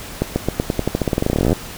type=accelerating click train; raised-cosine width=2 ms; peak=-3 dBFS; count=27; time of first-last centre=0.22-1.53 s; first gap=140 ms; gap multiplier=0.9; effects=pink hiss -33 dBFS RMS until 1.77 s